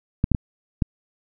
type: clicks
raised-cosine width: 5 ms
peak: -6 dBFS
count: 4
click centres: 0.241 / 0.317 / 0.348 / 0.822 s
effects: none